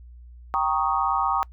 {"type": "chord", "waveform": "sine", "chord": "Eb dominant seventh", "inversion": "first", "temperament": "equal", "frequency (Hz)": [784, 932.3, 1108.7, 1244.5], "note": ["G5", "Bb5", "Db6", "Eb6"], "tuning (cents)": [0, 0, 0, 0], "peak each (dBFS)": -26, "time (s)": [0.54, 1.43], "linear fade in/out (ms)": 0, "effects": ["noise-tail reverb RT60 0.1 s tail -25 dB re dry", "added 60 Hz sine -42 dBFS peak until 1.52 s"]}